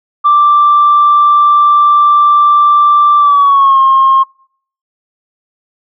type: tone with pitch glide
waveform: sine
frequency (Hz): 1175 to 1071.3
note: D6 to C6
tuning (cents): +1 to +41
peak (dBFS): -3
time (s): 0.24-4.24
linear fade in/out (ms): 20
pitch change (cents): -160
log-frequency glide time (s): 3.18-3.8
effects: noise-tail reverb RT60 0.6 s tail -26 dB re dry + tanh soft clip ceiling 0 dBFS